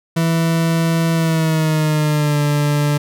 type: tone with pitch glide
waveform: 40% pulse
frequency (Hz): 164.8 to 146.82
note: E3 to D3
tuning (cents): 0 to 0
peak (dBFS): -13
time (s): 0.16-2.98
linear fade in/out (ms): 10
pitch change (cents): -200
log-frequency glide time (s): 1.13-2.39
effects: none